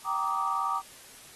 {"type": "chord", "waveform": "sine", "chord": "Eb major seventh", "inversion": "first", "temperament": "just", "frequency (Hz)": [777.8, 933.4, 1166.7, 1244.5], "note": ["G5", "Bb5", "D6", "Eb6"], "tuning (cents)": [-14, 2, -12, 0], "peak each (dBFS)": [-35, -33, -29, -34], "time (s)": [0.04, 0.82], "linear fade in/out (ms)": 50, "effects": ["white hiss -50 dBFS RMS until 1.35 s", "AAC 32 kbps"]}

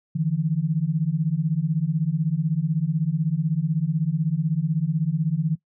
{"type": "beating tone pair", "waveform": "sine", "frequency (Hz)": [150, 166], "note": ["D3", "E3"], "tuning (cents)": [37, 12], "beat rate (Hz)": 16, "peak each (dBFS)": -23, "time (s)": [0.15, 5.56], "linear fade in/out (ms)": 10, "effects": ["noise-tail reverb RT60 0.1 s tail -20 dB re dry"]}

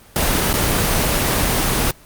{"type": "noise with dropouts", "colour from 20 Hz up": "pink", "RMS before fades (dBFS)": -17, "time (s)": [0.16, 1.91], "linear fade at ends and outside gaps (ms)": 1, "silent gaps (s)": [0.53, 0.538], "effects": ["pink hiss -46 dBFS RMS until 2.05 s", "Opus 24 kbps"]}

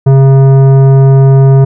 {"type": "tone with tanh clipping", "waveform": "sine", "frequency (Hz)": 135.3, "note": "C#3", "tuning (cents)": -42, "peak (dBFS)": -3, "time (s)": [0.06, 1.65], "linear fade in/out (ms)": 10, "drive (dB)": 13, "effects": []}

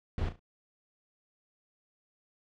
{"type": "noise with echo", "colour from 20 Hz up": "brown", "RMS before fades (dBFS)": -32, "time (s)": [0.18, 0.29], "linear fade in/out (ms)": 2, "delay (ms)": 35, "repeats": 3, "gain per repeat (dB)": -10, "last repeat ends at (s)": 0.395, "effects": ["low-pass 4000 Hz 12 dB/octave"]}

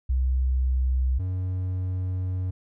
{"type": "tone pair in turn", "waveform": ["sine", "triangle"], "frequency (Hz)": [64.2, 92.25], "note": ["C2", "F#2"], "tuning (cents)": [-32, -5], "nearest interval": "tritone", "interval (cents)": 627, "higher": "second", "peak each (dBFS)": [-20, -23], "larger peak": "first", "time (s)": [[0.09, 1.19], [1.19, 2.51]], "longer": "second", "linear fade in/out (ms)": 10, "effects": []}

